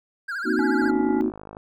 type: tone with vibrato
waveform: triangle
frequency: 1500 Hz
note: F#6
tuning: 23 cents sharp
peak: -25 dBFS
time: 0.28-0.91 s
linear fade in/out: 10 ms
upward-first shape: sine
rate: 14 Hz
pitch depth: 160 cents each way
type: chord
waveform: sine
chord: C half-diminished seventh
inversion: third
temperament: equal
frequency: 233.1 / 261.6 / 311.1 / 370 Hz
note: Bb3 / C4 / Eb4 / Gb4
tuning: 0 / 0 / 0 / 0 cents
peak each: -26 / -27 / -24 / -25 dBFS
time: 0.44-1.32 s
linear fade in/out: 50 ms
type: harmonic tone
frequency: 281.4 Hz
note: C#4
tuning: 26 cents sharp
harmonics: 1 / 3 / 5 / 7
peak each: -26 / -30 / -39 / -45 dBFS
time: 0.59-1.21 s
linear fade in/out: 0 ms
type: click train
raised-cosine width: 1 ms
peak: -25 dBFS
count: 40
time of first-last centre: 0.82-1.569 s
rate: 52.1 Hz
effects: none